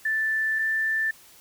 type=tone pair in turn; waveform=sine; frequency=1762 / 1770.5 Hz; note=A6 / A6; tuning=+2 / +10 cents; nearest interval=unison; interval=8 cents; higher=second; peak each=-22 dBFS; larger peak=neither; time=0.05-0.59 / 0.59-1.11 s; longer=first; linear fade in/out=5 ms; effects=white hiss -52 dBFS RMS until 1.4 s